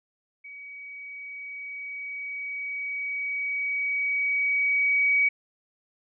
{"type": "tone with level ramp", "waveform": "sine", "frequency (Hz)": 2265, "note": "C#7", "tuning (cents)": 37, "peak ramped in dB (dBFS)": [-40, -18], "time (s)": [0.44, 5.29], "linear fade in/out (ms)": 10, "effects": []}